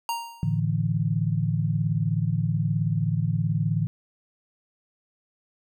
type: tone with exponential decay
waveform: square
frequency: 932.3 Hz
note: A#5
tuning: in tune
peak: -24 dBFS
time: 0.09-0.6 s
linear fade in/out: 1 ms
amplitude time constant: 110 ms
type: chord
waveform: sine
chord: A suspended fourth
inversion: none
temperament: equal with one note detuned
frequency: 110 / 146.83 / 165.67 Hz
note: A2 / D3 / E3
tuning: 0 / 0 / +9 cents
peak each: -26 dBFS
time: 0.43-3.87 s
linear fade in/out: 0 ms
effects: none